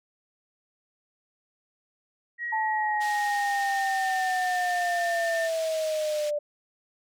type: tone with pitch glide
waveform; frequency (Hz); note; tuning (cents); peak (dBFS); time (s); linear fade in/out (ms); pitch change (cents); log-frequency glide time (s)
sine; 1900 to 1794.4; A#6 to A6; +33 to +34; -29; 2.38-5.5; 50; -99; 2.74-4.31
type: linear sweep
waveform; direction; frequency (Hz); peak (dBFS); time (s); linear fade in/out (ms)
sine; down; 880 to 587.3; -25; 2.52-6.39; 10
type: band-pass noise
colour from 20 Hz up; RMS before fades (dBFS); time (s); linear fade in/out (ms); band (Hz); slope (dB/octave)
pink; -41; 3-6.31; 20; 2600 to 8400; 12
effects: none